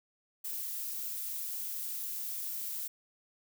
violet noise, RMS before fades -38 dBFS, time 0.44-2.88 s, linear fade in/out 10 ms, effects none

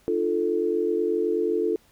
sine chord, D minor, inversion none, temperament equal with one note detuned, 301.2 / 349.2 / 440 Hz, D4 / F4 / A4, +44 / 0 / 0 cents, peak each -30 / -25 / -24 dBFS, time 0.08-1.76 s, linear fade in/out 0 ms, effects pink hiss -60 dBFS RMS until 1.91 s

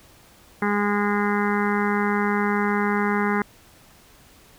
harmonic tone, 205.2 Hz, G#3, 21 cents flat, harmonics 1 / 2 / 4 / 5 / 6 / 7 / 8 / 9 / 10, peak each -23 / -26 / -29 / -30 / -31 / -31 / -32 / -33 / -33 dBFS, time 0.62-3.42 s, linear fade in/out 2 ms, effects pink hiss -52 dBFS RMS until 4.58 s

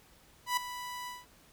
sawtooth tone with ADSR envelope, 987.8 Hz, B5, in tune, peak -22 dBFS, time 0.46-1.26 s, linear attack 110 ms, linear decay 6 ms, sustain -13 dB, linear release 190 ms, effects pink hiss -61 dBFS RMS until 1.52 s

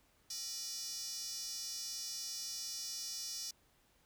square tone with high-pass filter, 268.6 Hz, C4, 46 cents sharp, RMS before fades -43 dBFS, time 0.3-3.51 s, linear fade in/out 5 ms, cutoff 5300 Hz, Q 4.6, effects pink hiss -71 dBFS RMS until 4.05 s

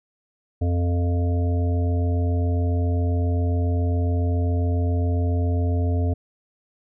harmonic tone, 87.31 Hz, F2, in tune, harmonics 1 / 3 / 5 / 7 / 8, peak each -19 / -29 / -33 / -36 / -37 dBFS, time 0.61-6.14 s, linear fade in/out 10 ms, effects none

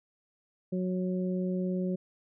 harmonic tone, 183.5 Hz, F#3, 14 cents flat, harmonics 1 / 2 / 3, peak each -29 / -35 / -39 dBFS, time 0.72-1.96 s, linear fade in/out 10 ms, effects none

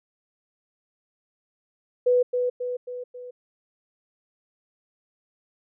sine tone with echo, 495 Hz, B4, 4 cents sharp, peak -16 dBFS, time 2.06-2.23 s, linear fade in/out 10 ms, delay 270 ms, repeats 4, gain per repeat -5 dB, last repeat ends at 3.31 s, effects none

